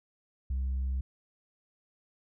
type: tone with tanh clipping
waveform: sine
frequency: 65.41 Hz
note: C2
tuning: in tune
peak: -29 dBFS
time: 0.5-1.01 s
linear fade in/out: 5 ms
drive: 1 dB
effects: none